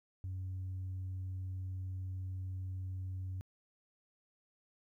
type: tone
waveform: sine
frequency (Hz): 93.3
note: F#2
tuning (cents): +15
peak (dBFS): -36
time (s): 0.24-3.41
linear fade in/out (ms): 0
effects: tanh soft clip ceiling -36 dBFS + 13-bit